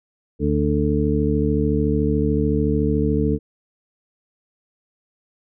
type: harmonic tone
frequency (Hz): 73.7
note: D2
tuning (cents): +7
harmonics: 1 / 2 / 3 / 4 / 6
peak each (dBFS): -23 / -23 / -23 / -23 / -23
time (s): 0.39-3.39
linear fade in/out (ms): 50
effects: none